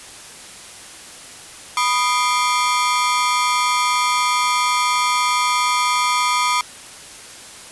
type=ring-modulated tone; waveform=sawtooth; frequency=1113 Hz; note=C#6; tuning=7 cents sharp; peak=-9 dBFS; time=1.77-6.61 s; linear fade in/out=2 ms; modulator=125 Hz; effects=white hiss -38 dBFS RMS until 7.71 s + resampled to 24000 Hz